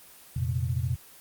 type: chord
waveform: sine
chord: F suspended fourth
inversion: none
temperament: equal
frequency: 87.31 / 116.54 / 130.81 Hz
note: F2 / Bb2 / C3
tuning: 0 / 0 / 0 cents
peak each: -30 dBFS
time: 0.36-0.96 s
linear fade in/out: 5 ms
effects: white hiss -51 dBFS RMS until 1.2 s + Opus 24 kbps